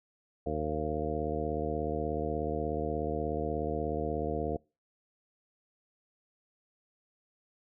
harmonic tone, 76.6 Hz, D#2, 27 cents flat, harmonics 1 / 2 / 3 / 4 / 5 / 6 / 7 / 9, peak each -38 / -40 / -40 / -39 / -40 / -35 / -39 / -38 dBFS, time 0.46-4.57 s, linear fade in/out 5 ms, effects noise-tail reverb RT60 0.3 s tail -25 dB re dry

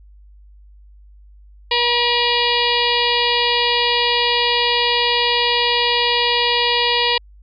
harmonic tone, 480 Hz, B4, 49 cents flat, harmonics 1 / 2 / 4 / 5 / 6 / 7 / 8 / 9 / 10, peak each -23 / -21 / -24 / -24 / -21 / -25 / -24 / -26 / -27 dBFS, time 1.71-7.18 s, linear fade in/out 5 ms, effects added 50 Hz sine -42 dBFS peak until 7.42 s

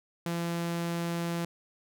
sawtooth tone, 170 Hz, F3, 46 cents flat, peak -26 dBFS, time 0.26-1.45 s, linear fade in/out 2 ms, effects none

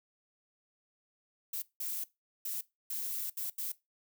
violet noise bursts at uneven times, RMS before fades -37 dBFS, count 6, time 1.53-1.62 / 1.8-2.04 / 2.45-2.61 / 2.9-3.3 / 3.37-3.5 / 3.58-3.72 s, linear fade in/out 5 ms, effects noise-tail reverb RT60 0.2 s tail -19 dB re dry

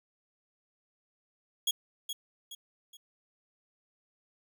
sawtooth tone with echo, 3322 Hz, G#7, in tune, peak -23 dBFS, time 1.67-1.71 s, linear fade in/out 5 ms, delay 420 ms, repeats 3, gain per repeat -8 dB, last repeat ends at 2.97 s, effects none

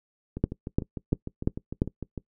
two click trains, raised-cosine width 3 ms, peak -20 / -9 dBFS, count 13 / 5, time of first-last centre 0.37-2.177 / 0.44-1.819 s, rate 6.64 / 2.9 Hz, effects noise-tail reverb RT60 0.1 s tail -21 dB re dry

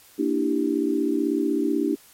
sine chord, E half-diminished seventh, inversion second, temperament equal, 233.1 / 293.7 / 329.6 / 392 Hz, Bb3 / D4 / E4 / G4, 0 / 0 / 0 / 0 cents, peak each -29 / -23 / -26 / -27 dBFS, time 0.18-1.96 s, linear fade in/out 20 ms, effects white hiss -52 dBFS RMS until 2.13 s + MP3 64 kbps

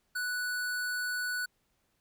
square tone, 1480 Hz, F#6, in tune, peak -32 dBFS, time 0.15-1.46 s, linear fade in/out 10 ms, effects pink hiss -75 dBFS RMS until 2 s

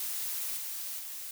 blue noise with level steps, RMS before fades -35 / -38 / -41 dBFS, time 0-1.31 s, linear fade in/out 2 ms, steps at 0.57 / 0.99 s, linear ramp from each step 2 ms, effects none

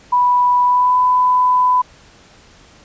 sine tone with pitch glide, 985 to 1000.5 Hz, B5 to B5, -5 to +22 cents, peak -10 dBFS, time 0.12-1.82 s, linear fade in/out 10 ms, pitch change +27 cents, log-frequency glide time 0.64-0.97 s, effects pink hiss -46 dBFS RMS until 2.84 s + resampled to 16000 Hz

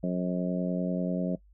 harmonic tone, 90.3 Hz, F#2, 42 cents flat, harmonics 2 / 3 / 4 / 5 / 6 / 7, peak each -28 / -34 / -40 / -40 / -36 / -37 dBFS, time 0.03-1.36 s, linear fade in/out 10 ms, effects noise-tail reverb RT60 0.1 s tail -20 dB re dry + added 50 Hz sine -55 dBFS peak until 1.53 s

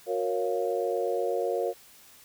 sine chord, Gb major seventh, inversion none, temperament equal with one note detuned, 364.9 / 466.2 / 554.4 / 698.5 Hz, Gb4 / Bb4 / Db5 / F5, -24 / 0 / 0 / 0 cents, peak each -32 / -29 / -31 / -34 dBFS, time 0.06-1.74 s, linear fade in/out 50 ms, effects white hiss -54 dBFS RMS until 2.24 s

